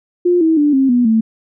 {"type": "tone with pitch steps", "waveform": "sine", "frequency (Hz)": [353.5, 322.3, 293.8, 267.9, 244.3, 222.7], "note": ["F4", "E4", "D4", "C4", "B3", "A3"], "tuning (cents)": [21, -39, 1, 41, -19, 21], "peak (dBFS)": -9, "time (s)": [0.25, 1.21], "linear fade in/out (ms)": 10, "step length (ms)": 160, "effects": []}